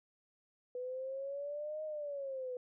sine exponential two-way sweep, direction up then down, 493.9 to 624 to 493.9 Hz, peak -38 dBFS, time 0.75-2.57 s, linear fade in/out 2 ms, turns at 1.84 s, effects none

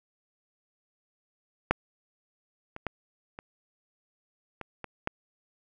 clicks, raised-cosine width 0.5 ms, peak -6 / -24 / -15 / -25 / -22 / -22 / -13 dBFS, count 7, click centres 1.71 / 2.764 / 2.867 / 3.389 / 4.613 / 4.843 / 5.074 s, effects none

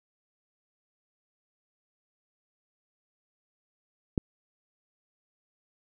click, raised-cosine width 3 ms, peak -12 dBFS, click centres 4.178 s, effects none

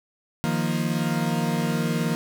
40% pulse chord, Eb suspended second, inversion none, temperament equal, 155.56 / 174.61 / 233.1 Hz, Eb3 / F3 / Bb3, 0 / 0 / 0 cents, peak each -26 dBFS, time 0.44-2.15 s, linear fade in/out 0 ms, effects none

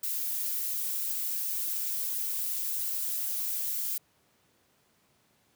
violet noise with flanger, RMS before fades -32 dBFS, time 0.03-3.98 s, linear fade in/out 5 ms, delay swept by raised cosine 1.3 to 4.8 ms, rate 4 Hz, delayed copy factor +0.6, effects pink hiss -68 dBFS RMS until 5.55 s + high-pass 100 Hz 12 dB/octave

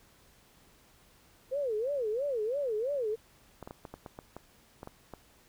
sine tone with vibrato, 495.1 Hz, B4, 4 cents sharp, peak -29 dBFS, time 1.51-3.16 s, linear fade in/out 20 ms, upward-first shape sine, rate 3 Hz, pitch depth 280 cents each way
clicks, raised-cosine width 1 ms, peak -28 dBFS, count 11, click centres 3.627 / 3.675 / 3.709 / 3.852 / 3.94 / 4.062 / 4.189 / 4.366 / 4.831 / 4.874 / 5.137 s
effects pink hiss -62 dBFS RMS until 5.48 s

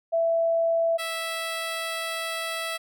sine / 10% pulse tone pair in turn, 664 / 657.5 Hz, E5 / E5, +12 / -5 cents, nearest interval unison, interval 17 cents, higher first, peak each -20 dBFS, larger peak neither, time 0.12-0.98 / 0.98-2.78 s, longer second, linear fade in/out 20 ms, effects none

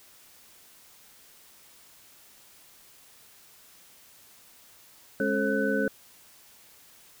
sine tone cluster, 207.8 / 273.8 / 436.8 / 536 / 1502 Hz, G#3 / C#4 / A4 / C5 / F#6, +1 / -21 / -13 / +42 / +26 cents, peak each -30 dBFS, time 5.2-5.88 s, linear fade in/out 2 ms, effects white hiss -55 dBFS RMS until 7.2 s

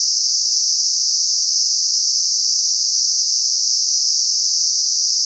white band-pass noise, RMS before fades -18 dBFS, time 0-5.25 s, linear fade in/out 2 ms, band 4800 to 6200 Hz, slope 96 dB/octave, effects none

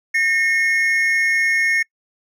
triangle tone pair together, 1825.1 / 2169 Hz, A#6 / C#7, -37 / -38 cents, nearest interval minor third, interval 299 cents, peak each -16 dBFS, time 0.14-1.83 s, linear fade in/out 10 ms, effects noise-tail reverb RT60 0.1 s tail -26 dB re dry

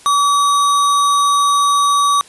sine tone with sample-and-hold, 1143 Hz, D6, 47 cents flat, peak -10 dBFS, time 0.06-2.21 s, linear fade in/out 0 ms, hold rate 4900 Hz, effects white hiss -43 dBFS RMS until 2.28 s + resampled to 24000 Hz

